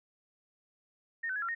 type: tone with pitch steps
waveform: sine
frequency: 1839 / 1522 / 1677 / 1371 / 1855 Hz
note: A#6 / F#6 / G#6 / F6 / A#6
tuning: -24 / +48 / +16 / -32 / -9 cents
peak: -32 dBFS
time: 1.23-1.55 s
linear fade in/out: 10 ms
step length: 64 ms
effects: none